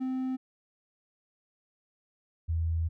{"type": "tone pair in turn", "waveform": ["triangle", "sine"], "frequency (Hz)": [259.2, 82.14], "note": ["C4", "E2"], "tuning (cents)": [-16, -6], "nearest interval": "octave + minor sixth", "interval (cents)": 1990, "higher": "first", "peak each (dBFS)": [-27, -26], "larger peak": "second", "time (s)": [[0, 0.37], [2.48, 2.89]], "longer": "second", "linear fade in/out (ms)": 20, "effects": []}